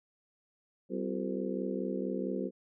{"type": "harmonic tone with a mistuned harmonic", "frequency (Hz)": 64.5, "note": "C2", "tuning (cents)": -24, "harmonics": [3, 4, 5, 6, 7, 8], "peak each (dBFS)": [-37, -38, -39, -40, -40, -41], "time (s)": [0.89, 2.51], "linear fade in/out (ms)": 50, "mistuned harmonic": 5, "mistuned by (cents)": 120, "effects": []}